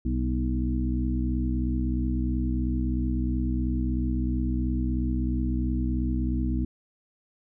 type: harmonic tone with a mistuned harmonic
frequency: 63 Hz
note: B1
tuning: 35 cents sharp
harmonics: 1 / 2 / 3 / 4 / 5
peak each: -26 / -33 / -35 / -30 / -33 dBFS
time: 0.05-6.65 s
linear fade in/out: 5 ms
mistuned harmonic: 4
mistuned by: -48 cents
effects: none